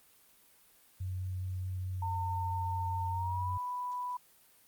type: tone with vibrato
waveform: sine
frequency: 92.5 Hz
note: F#2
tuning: in tune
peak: -34 dBFS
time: 1-3.58 s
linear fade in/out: 10 ms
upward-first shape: sine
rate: 4.7 Hz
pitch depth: 9 cents each way
type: tone with pitch glide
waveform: sine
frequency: 907 to 989.1 Hz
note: A#5 to B5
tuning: -48 to +2 cents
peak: -34 dBFS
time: 2.02-4.17 s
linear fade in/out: 5 ms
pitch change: +150 cents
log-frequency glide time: 3.09-3.5 s
effects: white hiss -63 dBFS RMS until 4.67 s + Opus 32 kbps